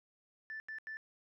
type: tone bursts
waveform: sine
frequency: 1760 Hz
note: A6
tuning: in tune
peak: -40 dBFS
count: 3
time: 0.5-0.97 s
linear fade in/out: 0 ms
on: 100 ms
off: 85 ms
effects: tanh soft clip ceiling -37 dBFS